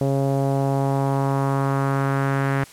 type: tone with low-pass filter sweep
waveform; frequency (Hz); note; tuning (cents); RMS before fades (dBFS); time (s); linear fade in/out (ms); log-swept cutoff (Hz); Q
sawtooth; 137.1; C#3; -19; -21; 0.01-2.64; 2; 570 to 1800; 2.2
effects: white hiss -45 dBFS RMS until 2.72 s + low-pass 11000 Hz 12 dB/octave